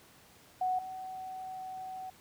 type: tone pair in turn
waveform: sine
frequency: 740 / 751.2 Hz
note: F#5 / F#5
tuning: 0 / +26 cents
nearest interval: unison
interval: 26 cents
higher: second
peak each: -28 / -39 dBFS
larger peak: first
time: 0.61-0.79 / 0.79-2.1 s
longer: second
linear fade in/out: 5 ms
effects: pink hiss -59 dBFS RMS until 2.2 s + high-pass 80 Hz 12 dB/octave